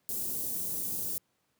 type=band-stop noise; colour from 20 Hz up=white; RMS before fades=-34 dBFS; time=0.09-1.18 s; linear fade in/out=0 ms; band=350 to 10000 Hz; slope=12 dB/octave; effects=pink hiss -75 dBFS RMS until 1.59 s + high-pass 100 Hz 12 dB/octave